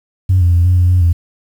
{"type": "tone with pitch steps", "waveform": "sine", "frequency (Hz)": [92.9, 87.2, 86.3, 90.3, 88.8, 90.2, 85.2], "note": ["F#2", "F2", "F2", "F#2", "F2", "F#2", "F2"], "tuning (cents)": [7, -2, -20, -42, 29, -44, -42], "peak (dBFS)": -6, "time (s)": [0.29, 1.13], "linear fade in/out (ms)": 10, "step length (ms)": 120, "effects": ["tanh soft clip ceiling -4 dBFS", "7-bit"]}